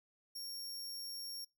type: tone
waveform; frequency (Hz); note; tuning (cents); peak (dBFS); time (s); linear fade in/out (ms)
sawtooth; 5530; F8; -18; -40; 0.35-1.45; 10
effects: noise-tail reverb RT60 0.2 s tail -22 dB re dry